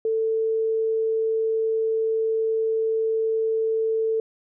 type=tone; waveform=sine; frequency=444.7 Hz; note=A4; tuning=18 cents sharp; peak=-20 dBFS; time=0.05-4.2 s; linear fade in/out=2 ms; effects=none